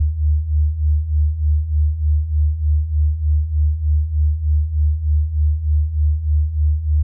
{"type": "beating tone pair", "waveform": "sine", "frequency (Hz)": [73.42, 76.72], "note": ["D2", "D#2"], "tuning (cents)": [0, -24], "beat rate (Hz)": 3.3, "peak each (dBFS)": [-20, -15], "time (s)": [0, 7.03], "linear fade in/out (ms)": 10, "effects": []}